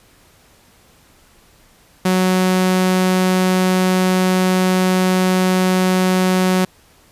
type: tone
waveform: sawtooth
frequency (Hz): 185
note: F#3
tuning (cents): 0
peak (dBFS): -9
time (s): 2.05-6.65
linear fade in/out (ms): 5
effects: pink hiss -51 dBFS RMS until 7.11 s + resampled to 32000 Hz